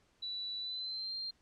sine tone with pitch glide, 3951 to 4184 Hz, B7 to C8, 0 to -1 cents, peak -37 dBFS, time 0.22-1.31 s, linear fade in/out 10 ms, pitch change +99 cents, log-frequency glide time 0.59-1.14 s, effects pink hiss -71 dBFS RMS until 1.41 s + low-pass 7000 Hz 12 dB/octave

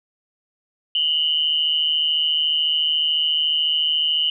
sine tone pair together, 2887 / 3041 Hz, F#7 / F#7, -43 / +47 cents, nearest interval minor second, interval 90 cents, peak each -20 dBFS, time 0.95-4.3 s, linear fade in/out 2 ms, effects none

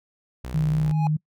sawtooth tone, 62.6 Hz, B1, 24 cents sharp, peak -28 dBFS, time 0.44-0.92 s, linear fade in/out 5 ms
sine tone with vibrato, 153.7 Hz, D#3, 21 cents flat, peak -19 dBFS, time 0.54-1.17 s, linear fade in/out 10 ms, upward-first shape sine, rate 5.1 Hz, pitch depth 12 cents each way
triangle tone with exponential growth, 830.6 Hz, G#5, in tune, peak -21 dBFS, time 0.74-1.07 s, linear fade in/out 1 ms, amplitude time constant 70 ms
effects noise-tail reverb RT60 0.1 s tail -25 dB re dry

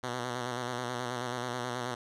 5% pulse tone with vibrato, 123.47 Hz, B2, in tune, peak -22 dBFS, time 0.03-1.95 s, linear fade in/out 10 ms, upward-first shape square, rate 9.3 Hz, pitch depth 41 cents each way, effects low-pass 8000 Hz 12 dB/octave

